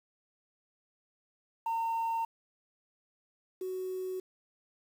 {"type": "tone pair in turn", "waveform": "sine", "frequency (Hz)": [912, 372.1], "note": ["A#5", "F#4"], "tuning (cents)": [-38, 10], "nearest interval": "octave + major third", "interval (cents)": 1552, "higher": "first", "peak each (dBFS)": [-27, -33], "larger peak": "first", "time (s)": [[1.66, 2.25], [3.61, 4.2]], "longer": "neither", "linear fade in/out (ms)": 5, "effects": ["tanh soft clip ceiling -28 dBFS", "9-bit"]}